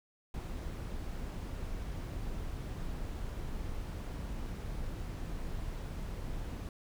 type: noise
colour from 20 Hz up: brown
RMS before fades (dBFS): -39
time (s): 0.34-6.69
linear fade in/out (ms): 2
effects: none